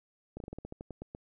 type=slowing click train; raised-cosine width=2 ms; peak=-28 dBFS; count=12; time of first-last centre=0.37-1.149 s; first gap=32 ms; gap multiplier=1.15; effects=none